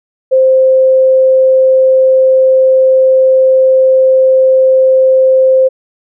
sine tone, 523.3 Hz, C5, in tune, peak -4 dBFS, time 0.31-5.69 s, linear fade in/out 20 ms, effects none

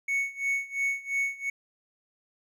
triangle tone with tremolo, 2217 Hz, C#7, in tune, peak -22 dBFS, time 0.08-1.5 s, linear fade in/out 5 ms, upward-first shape sine, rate 2.9 Hz, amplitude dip 90%, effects none

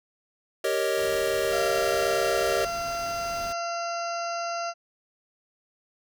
square chord, Eb dominant seventh, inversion first, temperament equal, 392 / 466.2 / 554.4 / 622.3 Hz, G4 / Bb4 / Db5 / Eb5, 0 / 0 / 0 / 0 cents, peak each -30 dBFS, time 0.64-2.65 s, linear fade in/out 5 ms
pink noise, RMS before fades -42 dBFS, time 0.97-3.53 s, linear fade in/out 10 ms
harmonic tone, 684 Hz, F5, 36 cents flat, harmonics 1 / 2 / 3 / 4 / 6 / 7 / 8 / 9, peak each -30 / -33 / -47 / -41 / -50 / -41 / -49 / -42 dBFS, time 1.5-4.74 s, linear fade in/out 50 ms
effects none

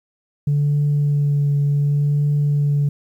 sine tone with vibrato, 144.6 Hz, D3, 27 cents flat, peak -13 dBFS, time 0.47-2.89 s, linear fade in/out 5 ms, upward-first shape triangle, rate 0.68 Hz, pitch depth 19 cents each way, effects tanh soft clip ceiling -12 dBFS + 9-bit

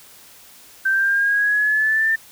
sine exponential sweep, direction up, 1553 to 1798 Hz, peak -15 dBFS, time 0.85-2.16 s, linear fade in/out 10 ms, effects white hiss -46 dBFS RMS until 2.31 s

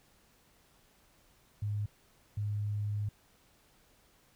sine tone bursts at uneven times, 103.83 Hz, G#2, in tune, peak -31 dBFS, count 2, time 1.62-1.86 / 2.37-3.09 s, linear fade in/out 5 ms, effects pink hiss -66 dBFS RMS until 4.35 s

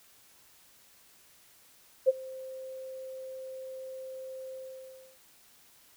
sine tone with ADSR envelope, 523.3 Hz, C5, in tune, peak -16 dBFS, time 2.06-5.19 s, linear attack 27 ms, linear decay 28 ms, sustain -23 dB, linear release 660 ms, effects white hiss -60 dBFS RMS until 5.96 s

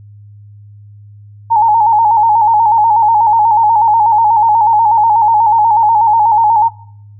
sine tone with vibrato, 880 Hz, A5, in tune, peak -6 dBFS, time 1.5-6.69 s, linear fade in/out 20 ms, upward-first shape square, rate 8.2 Hz, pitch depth 69 cents each way, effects noise-tail reverb RT60 0.6 s tail -19 dB re dry + added 103 Hz sine -34 dBFS peak until 7.19 s

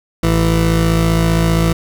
20% pulse tone pair together, 55.26 / 165.6 Hz, A1 / E3, +8 / +8 cents, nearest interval octave + perfect fifth, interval 1900 cents, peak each -10 dBFS, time 0.23-1.73 s, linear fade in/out 5 ms, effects none

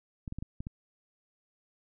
clicks, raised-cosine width 5 ms, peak -25 dBFS, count 6, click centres 0.278 / 0.324 / 0.386 / 0.425 / 0.605 / 0.669 s, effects none

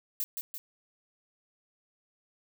violet noise with echo, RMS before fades -32 dBFS, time 0.2-0.24 s, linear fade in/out 0 ms, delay 170 ms, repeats 2, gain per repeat -4 dB, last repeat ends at 0.58 s, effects none

